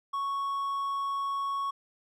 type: tone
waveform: triangle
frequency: 1108.7 Hz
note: C#6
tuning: in tune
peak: -27 dBFS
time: 0.13-1.71 s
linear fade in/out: 10 ms
effects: none